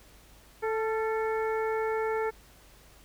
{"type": "harmonic tone with a mistuned harmonic", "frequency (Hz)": 440, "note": "A4", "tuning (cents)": 0, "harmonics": [1, 2, 3, 4, 5], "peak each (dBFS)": [-28, -34, -38, -40, -42], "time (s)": [0.62, 2.31], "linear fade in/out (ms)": 20, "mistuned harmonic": 3, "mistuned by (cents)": 53, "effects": ["added 50 Hz sine -57 dBFS peak until 3.04 s", "pink hiss -57 dBFS RMS until 3.04 s"]}